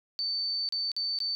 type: tone with dropouts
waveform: sine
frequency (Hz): 4546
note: C#8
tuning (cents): +43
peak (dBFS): -28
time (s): 0.19-1.35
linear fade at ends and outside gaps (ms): 0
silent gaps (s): 0.689-0.724 / 0.917-0.965 / 1.188-1.203
effects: none